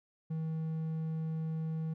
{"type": "tone", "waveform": "triangle", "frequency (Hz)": 159.8, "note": "D#3", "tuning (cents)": 47, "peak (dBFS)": -31, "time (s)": [0.3, 1.94], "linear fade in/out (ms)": 10, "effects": []}